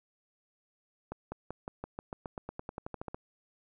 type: accelerating click train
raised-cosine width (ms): 1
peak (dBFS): -24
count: 18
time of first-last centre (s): 1.12-3.145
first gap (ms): 200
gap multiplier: 0.93
effects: none